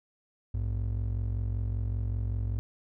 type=ring-modulated tone; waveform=triangle; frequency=80.6 Hz; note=E2; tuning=38 cents flat; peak=-23 dBFS; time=0.54-2.59 s; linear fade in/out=0 ms; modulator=22.6 Hz; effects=none